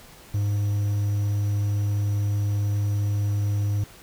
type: tone with quantisation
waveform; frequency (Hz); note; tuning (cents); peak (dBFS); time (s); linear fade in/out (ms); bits
triangle; 102.5; G#2; -22; -19; 0.34-3.84; 5; 8
effects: pink hiss -48 dBFS RMS until 4.02 s

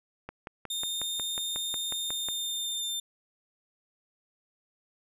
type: click train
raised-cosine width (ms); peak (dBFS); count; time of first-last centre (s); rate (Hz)
0.5; -23; 12; 0.29-2.286; 5.51
type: tone with pitch glide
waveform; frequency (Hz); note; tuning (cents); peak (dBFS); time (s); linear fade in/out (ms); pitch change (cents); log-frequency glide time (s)
sawtooth; 3643 to 3601; A#7 to A7; -41 to +39; -28; 0.7-3; 5; -20; 2.01-2.87
effects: none

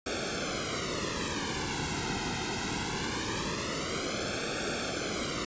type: noise with flanger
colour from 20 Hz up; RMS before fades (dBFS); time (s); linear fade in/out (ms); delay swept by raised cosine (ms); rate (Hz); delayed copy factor
pink; -33; 0.06-5.45; 5; 1 to 1.74; 0.22; -1
effects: resampled to 16000 Hz

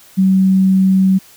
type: tone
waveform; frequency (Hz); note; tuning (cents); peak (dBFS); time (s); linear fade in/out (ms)
sine; 190; F#3; +46; -8; 0.17-1.19; 20
effects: white hiss -44 dBFS RMS until 1.36 s

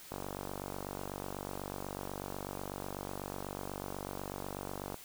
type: click train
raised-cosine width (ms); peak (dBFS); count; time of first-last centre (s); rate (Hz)
1; -25; 233; 0.12-4.943; 48.1
effects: white hiss -52 dBFS RMS until 5.04 s

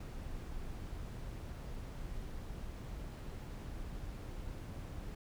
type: noise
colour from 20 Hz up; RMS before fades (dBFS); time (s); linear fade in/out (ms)
brown; -44; 0-5.15; 5
effects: none

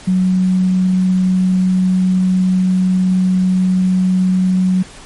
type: tone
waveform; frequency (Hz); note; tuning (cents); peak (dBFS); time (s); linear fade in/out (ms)
sine; 185; F#3; 0; -10; 0.07-4.83; 10
effects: pink hiss -37 dBFS RMS until 5.05 s + MP3 48 kbps

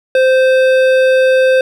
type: tone with hard clipping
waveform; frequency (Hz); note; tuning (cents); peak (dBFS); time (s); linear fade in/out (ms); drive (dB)
triangle; 520; C5; -11; -9; 0.15-1.61; 2; 16
effects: none

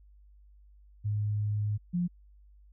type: tone pair in turn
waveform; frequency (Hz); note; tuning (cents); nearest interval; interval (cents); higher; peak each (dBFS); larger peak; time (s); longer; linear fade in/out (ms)
sine; 104.7 / 176.08; G#2 / F3; +15 / +14; major sixth; 899; second; -27 / -26; second; 1.04-1.78 / 1.93-2.08; first; 20
effects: added 50 Hz sine -54 dBFS peak until 2.72 s

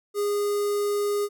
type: tone with notch filter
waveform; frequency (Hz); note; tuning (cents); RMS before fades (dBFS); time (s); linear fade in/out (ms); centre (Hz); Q
square; 410; G#4; -22; -25; 0.14-1.29; 50; 2500; 0.71
effects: none

